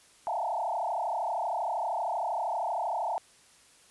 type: tone with frequency modulation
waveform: sine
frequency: 788 Hz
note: G5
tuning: 9 cents sharp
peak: -28 dBFS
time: 0.27-3.18 s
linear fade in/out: 0 ms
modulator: 32.8 Hz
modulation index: 4.1
effects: white hiss -59 dBFS RMS until 3.9 s + resampled to 24000 Hz